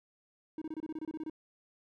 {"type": "tone bursts", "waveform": "triangle", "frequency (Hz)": 314, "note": "D#4", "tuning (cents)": 16, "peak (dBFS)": -34, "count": 12, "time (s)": [0.58, 1.298], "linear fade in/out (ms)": 2, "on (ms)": 36, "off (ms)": 26, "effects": []}